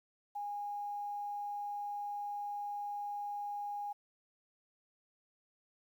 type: tone with quantisation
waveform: sine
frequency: 820 Hz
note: G#5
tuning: 22 cents flat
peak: -37 dBFS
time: 0.35-3.93 s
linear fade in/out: 10 ms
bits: 11
effects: none